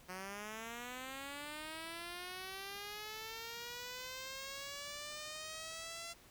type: linear sweep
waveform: 5% pulse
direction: up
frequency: 180.6 to 682 Hz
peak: -33 dBFS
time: 0.08-6.14 s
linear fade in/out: 20 ms
effects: pink hiss -62 dBFS RMS until 6.3 s